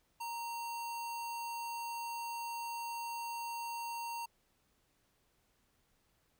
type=tone with sample-and-hold; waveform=sine; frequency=934 Hz; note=A#5; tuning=3 cents sharp; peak=-38 dBFS; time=0.2-4.26 s; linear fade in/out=10 ms; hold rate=3675 Hz; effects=pink hiss -75 dBFS RMS until 6.39 s